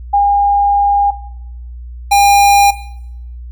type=tone pair in turn; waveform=sine / square; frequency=810 / 806 Hz; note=G#5 / G5; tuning=-43 / +48 cents; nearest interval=unison; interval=9 cents; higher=first; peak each=-7 dBFS; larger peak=neither; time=0.13-1.11 / 2.11-2.71 s; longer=first; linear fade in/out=10 ms; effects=noise-tail reverb RT60 0.8 s tail -17 dB re dry + added 60 Hz sine -26 dBFS peak until 3.51 s